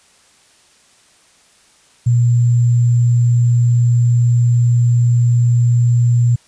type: tone with sample-and-hold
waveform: sine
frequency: 120.3 Hz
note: B2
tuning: 45 cents flat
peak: -9 dBFS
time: 2.06-6.36 s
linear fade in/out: 10 ms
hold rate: 7350 Hz
effects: white hiss -51 dBFS RMS until 6.47 s + resampled to 22050 Hz